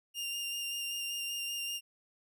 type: tone with vibrato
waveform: sawtooth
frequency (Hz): 2802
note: F7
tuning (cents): +5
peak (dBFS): -32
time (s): 0.14-1.81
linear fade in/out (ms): 50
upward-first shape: square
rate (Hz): 5.2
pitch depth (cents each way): 11
effects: none